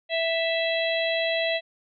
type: harmonic tone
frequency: 659.3 Hz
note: E5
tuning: in tune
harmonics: 1 / 3 / 4 / 5 / 6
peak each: -25 / -30 / -31 / -32 / -33 dBFS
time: 0.09-1.61 s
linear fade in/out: 50 ms
effects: none